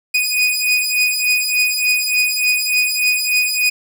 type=beating tone pair; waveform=sawtooth; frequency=2481 / 2484.4 Hz; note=D#7 / D#7; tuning=-6 / -3 cents; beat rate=3.4 Hz; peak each=-14 dBFS; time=0.14-3.7 s; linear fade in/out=10 ms; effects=none